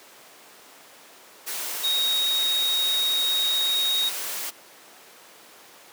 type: tone in noise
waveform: sine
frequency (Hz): 3762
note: A#7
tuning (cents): +15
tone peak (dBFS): -21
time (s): 1.83-4.1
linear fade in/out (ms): 20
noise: white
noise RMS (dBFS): -31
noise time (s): 1.46-4.51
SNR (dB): +7
effects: pink hiss -48 dBFS RMS until 5.92 s + high-pass 400 Hz 12 dB/octave